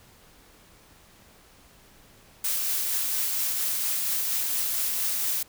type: noise with tremolo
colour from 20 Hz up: blue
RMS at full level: -26 dBFS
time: 2.44-5.43 s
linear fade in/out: 5 ms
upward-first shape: triangle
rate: 4.3 Hz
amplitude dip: 25%
effects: pink hiss -55 dBFS RMS until 5.48 s